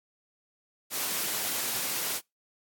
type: high-pass noise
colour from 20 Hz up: white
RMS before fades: -31 dBFS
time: 0.9-2.21 s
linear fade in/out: 50 ms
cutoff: 150 Hz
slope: 12 dB/octave
effects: noise-tail reverb RT60 0.2 s tail -26 dB re dry + AAC 64 kbps